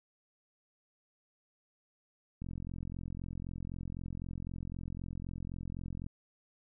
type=click train; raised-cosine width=5 ms; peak=-29 dBFS; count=161; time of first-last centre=2.42-6.065 s; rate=43.9 Hz; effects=none